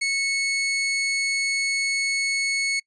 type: tone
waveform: sawtooth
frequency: 2202 Hz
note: C#7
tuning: 12 cents flat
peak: -18 dBFS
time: 0.01-2.8 s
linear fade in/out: 10 ms
effects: noise-tail reverb RT60 0.1 s tail -26 dB re dry + resampled to 22050 Hz